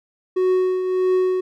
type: tone with tremolo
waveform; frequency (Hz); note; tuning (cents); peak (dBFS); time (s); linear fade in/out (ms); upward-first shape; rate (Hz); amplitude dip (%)
triangle; 370; F#4; 0; -12; 0.36-1.41; 10; triangle; 1.6; 55
effects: none